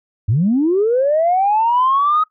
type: linear sweep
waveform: sine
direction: up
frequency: 92.5 to 1269 Hz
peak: -11 dBFS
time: 0.28-2.24 s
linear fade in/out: 10 ms
effects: noise-tail reverb RT60 0.1 s tail -21 dB re dry + tanh soft clip ceiling -7 dBFS